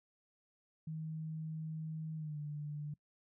sine tone with pitch glide, 158 to 148.27 Hz, D#3 to D3, +27 to +17 cents, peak -39 dBFS, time 0.87-2.94 s, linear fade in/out 5 ms, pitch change -110 cents, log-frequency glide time 2.16-2.38 s, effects noise-tail reverb RT60 0.1 s tail -23 dB re dry

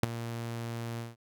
sawtooth tone with ADSR envelope, 116.54 Hz, A#2, in tune, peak -16 dBFS, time 0.03-1.16 s, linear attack 4 ms, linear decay 15 ms, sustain -15 dB, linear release 170 ms, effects none

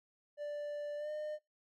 triangle tone with pitch glide, 587.3 to 606.3 Hz, D5 to D#5, 0 to -45 cents, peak -36 dBFS, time 0.37-1.39 s, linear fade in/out 50 ms, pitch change +55 cents, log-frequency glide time 0.97-1.1 s, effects noise-tail reverb RT60 0.2 s tail -22 dB re dry

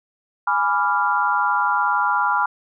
sine chord, G# diminished seventh, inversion none, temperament equal with one note detuned, 830.6 / 987.8 / 1174.7 / 1388.9 Hz, G#5 / B5 / D6 / F6, 0 / 0 / 0 / -10 cents, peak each -23 / -21 / -25 / -21 dBFS, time 0.47-2.46 s, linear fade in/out 5 ms, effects none

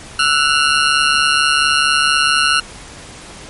20% pulse ring-modulated tone, 1400 Hz, F6, 4 cents sharp, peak -3 dBFS, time 0.19-2.6 s, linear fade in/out 5 ms, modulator 72.2 Hz, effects pink hiss -35 dBFS RMS until 3.49 s + MP3 48 kbps

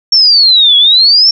sine exponential two-way sweep, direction down then up, 5510 to 3322 to 5510 Hz, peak -3 dBFS, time 0.12-1.31 s, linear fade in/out 5 ms, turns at 0.77 s, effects none

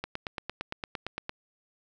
click train, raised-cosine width 0.3 ms, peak -17 dBFS, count 12, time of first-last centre 0.04-1.294 s, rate 8.77 Hz, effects none

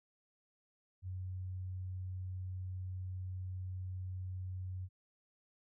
sine tone, 92.5 Hz, F#2, in tune, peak -39 dBFS, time 1.02-4.89 s, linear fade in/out 50 ms, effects none

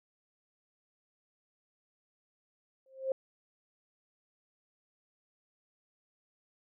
sine tone with exponential growth, 530 Hz, C5, 22 cents sharp, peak -25 dBFS, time 2.86-3.12 s, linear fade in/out 2 ms, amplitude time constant 55 ms, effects none

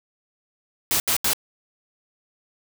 white noise bursts, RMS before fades -21 dBFS, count 3, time 0.91-1.333 s, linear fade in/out 0 ms, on 89 ms, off 78 ms, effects none

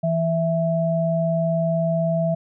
sine tone pair together, 164.81 / 659.2 Hz, E3 / E5, 0 / 0 cents, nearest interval 2 octaves, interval 2400 cents, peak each -21 dBFS, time 0.03-2.35 s, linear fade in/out 10 ms, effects none

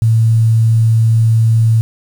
sine tone with quantisation, 112.8 Hz, A2, 44 cents sharp, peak -7 dBFS, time 0.02-1.81 s, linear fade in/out 0 ms, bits 6, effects none

